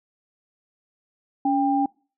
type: tone pair together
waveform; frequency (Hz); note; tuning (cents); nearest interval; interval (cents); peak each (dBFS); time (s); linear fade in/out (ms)
sine; 281.2 / 795.4; C#4 / G5; +25 / +25; octave + tritone; 1800; -21; 1.45-1.86; 5
effects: noise-tail reverb RT60 0.4 s tail -26 dB re dry